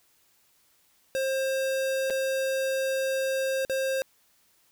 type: tone with dropouts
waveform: square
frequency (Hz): 532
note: C5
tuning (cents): +29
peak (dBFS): -26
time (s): 1.15-4.02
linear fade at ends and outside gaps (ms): 0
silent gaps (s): 2.1-2.105 / 3.65-3.697
effects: white hiss -65 dBFS RMS until 4.71 s